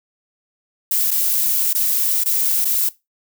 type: noise with dropouts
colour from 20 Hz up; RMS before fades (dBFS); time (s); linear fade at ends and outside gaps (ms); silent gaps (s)
violet; -18; 0.91-2.89; 5; 1.108-1.112 / 1.731-1.749 / 2.238-2.258 / 2.647-2.653
effects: noise-tail reverb RT60 0.2 s tail -18 dB re dry